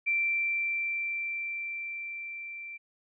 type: tone with level ramp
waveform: sine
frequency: 2349 Hz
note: D7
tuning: in tune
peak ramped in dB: -24 to -39 dBFS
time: 0.06-2.78 s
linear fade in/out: 20 ms
effects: none

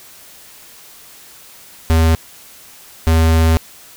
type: tone bursts at uneven times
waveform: square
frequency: 81.1 Hz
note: E2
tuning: 28 cents flat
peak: -10 dBFS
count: 2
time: 1.9-2.15 / 3.07-3.57 s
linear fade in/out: 0 ms
effects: white hiss -41 dBFS RMS until 3.96 s

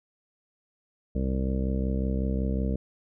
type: harmonic tone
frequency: 65.41 Hz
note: C2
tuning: in tune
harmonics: 1 / 2 / 3 / 4 / 5 / 6 / 7 / 8 / 9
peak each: -27 / -35 / -30 / -36 / -40 / -47 / -37 / -44 / -42 dBFS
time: 1.15-2.76 s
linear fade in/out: 5 ms
effects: none

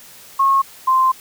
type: tone pair in turn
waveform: sine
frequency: 1088 / 1044 Hz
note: C#6 / C6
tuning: -33 / -4 cents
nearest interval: minor second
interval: 71 cents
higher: first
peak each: -11 dBFS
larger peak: neither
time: 0.39-0.62 / 0.87-1.12 s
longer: second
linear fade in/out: 10 ms
effects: white hiss -42 dBFS RMS until 1.2 s

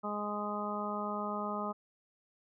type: harmonic tone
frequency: 207.7 Hz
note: G#3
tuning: in tune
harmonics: 1 / 2 / 3 / 4 / 5 / 6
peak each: -39 / -43 / -41 / -42 / -42 / -39 dBFS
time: 0.03-1.73 s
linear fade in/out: 20 ms
effects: none

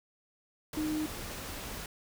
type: tone in noise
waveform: sine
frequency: 307.9 Hz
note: D#4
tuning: 18 cents flat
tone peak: -30 dBFS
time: 0.77-1.06 s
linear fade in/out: 2 ms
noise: pink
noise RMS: -41 dBFS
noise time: 0.73-1.86 s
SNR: +8 dB
effects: none

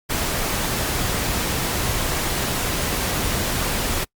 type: noise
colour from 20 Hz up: pink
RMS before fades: -23 dBFS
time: 0.09-4.05 s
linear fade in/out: 20 ms
effects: noise-tail reverb RT60 0.1 s tail -26 dB re dry + Opus 48 kbps

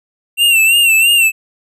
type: tone with vibrato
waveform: square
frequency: 2725 Hz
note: F7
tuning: 43 cents flat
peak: -8 dBFS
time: 0.37-1.32 s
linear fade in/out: 50 ms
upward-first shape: sine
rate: 3 Hz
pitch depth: 70 cents each way
effects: none

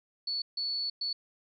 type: tone bursts at uneven times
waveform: sine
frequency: 4435 Hz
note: C#8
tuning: in tune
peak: -30 dBFS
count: 3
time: 0.27-0.42 / 0.57-0.9 / 1.01-1.13 s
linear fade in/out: 5 ms
effects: none

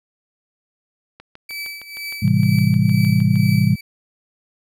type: click train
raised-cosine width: 0.3 ms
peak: -23 dBFS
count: 15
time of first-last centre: 1.2-3.357 s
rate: 6.49 Hz
type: tone with tremolo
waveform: 30% pulse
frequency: 2304 Hz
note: D7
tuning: 34 cents flat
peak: -23 dBFS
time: 1.49-3.81 s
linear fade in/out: 5 ms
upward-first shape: triangle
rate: 2.1 Hz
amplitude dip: 80%
type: chord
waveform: sine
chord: A minor seventh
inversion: none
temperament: just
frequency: 110 / 132 / 165 / 198 Hz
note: A2 / C3 / E3 / G3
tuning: 0 / +16 / +2 / +18 cents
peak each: -18 dBFS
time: 2.22-3.76 s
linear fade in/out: 10 ms
effects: none

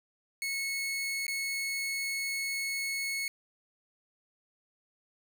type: tone with dropouts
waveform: sawtooth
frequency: 2194 Hz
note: C#7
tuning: 18 cents flat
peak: -28 dBFS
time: 0.42-3.28 s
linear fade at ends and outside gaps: 1 ms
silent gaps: 1.267-1.28 s
effects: none

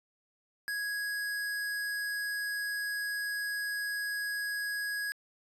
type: tone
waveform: square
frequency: 1661.2 Hz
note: G#6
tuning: in tune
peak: -33 dBFS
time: 0.68-5.12 s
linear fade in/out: 0 ms
effects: resampled to 32000 Hz

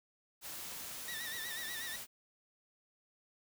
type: noise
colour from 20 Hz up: white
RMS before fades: -45 dBFS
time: 0.41-2.07 s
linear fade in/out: 50 ms
type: tone with vibrato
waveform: 25% pulse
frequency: 1852 Hz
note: A#6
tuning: 12 cents flat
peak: -38 dBFS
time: 1.08-1.96 s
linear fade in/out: 2 ms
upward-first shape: sine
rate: 8.2 Hz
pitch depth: 90 cents each way
effects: none

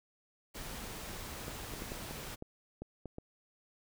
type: noise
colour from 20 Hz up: pink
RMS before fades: -44 dBFS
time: 0.54-2.36 s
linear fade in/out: 20 ms
type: clicks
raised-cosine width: 2 ms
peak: -29 dBFS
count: 9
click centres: 1.481 / 1.738 / 1.821 / 1.919 / 2.11 / 2.424 / 2.82 / 3.057 / 3.184 s
effects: none

